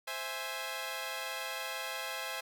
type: chord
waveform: 10% pulse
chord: C augmented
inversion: none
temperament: equal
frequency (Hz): 523.3 / 659.3 / 830.6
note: C5 / E5 / G#5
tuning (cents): 0 / 0 / 0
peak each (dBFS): -33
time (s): 0.07-2.41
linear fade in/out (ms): 10
effects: none